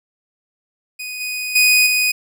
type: tone with level steps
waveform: sawtooth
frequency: 2489 Hz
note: D#7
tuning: in tune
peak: -23 / -19 / -7 / -11 dBFS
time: 0.99-2.12 s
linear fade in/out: 10 ms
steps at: 1.2 / 1.55 / 1.86 s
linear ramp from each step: 10 ms
effects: none